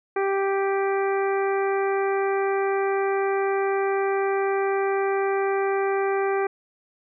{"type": "harmonic tone", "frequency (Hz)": 392, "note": "G4", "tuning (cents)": 0, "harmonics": [1, 2, 3, 4, 5, 6], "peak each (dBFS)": [-22, -28, -32, -34, -36, -38], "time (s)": [0.16, 6.47], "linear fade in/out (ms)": 5, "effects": []}